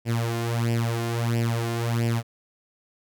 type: tone with flanger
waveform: sawtooth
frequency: 116.54 Hz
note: A#2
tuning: in tune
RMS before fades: -25 dBFS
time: 0.05-2.23 s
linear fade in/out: 50 ms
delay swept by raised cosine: 0.38 to 2.88 ms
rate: 1.5 Hz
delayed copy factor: +0.75
effects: none